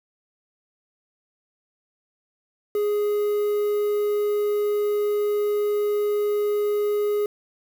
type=tone with quantisation; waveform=triangle; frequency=415.3 Hz; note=G#4; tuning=in tune; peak=-18 dBFS; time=2.75-7.26 s; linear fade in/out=2 ms; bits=7; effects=none